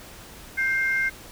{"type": "tone pair together", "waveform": "sine", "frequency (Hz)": [1568, 2117], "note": ["G6", "C7"], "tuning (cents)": [0, 20], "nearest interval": "perfect fourth", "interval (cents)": 520, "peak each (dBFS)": -23, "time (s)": [0.57, 1.1], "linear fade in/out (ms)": 20, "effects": ["tanh soft clip ceiling -14 dBFS", "pink hiss -44 dBFS RMS until 1.31 s"]}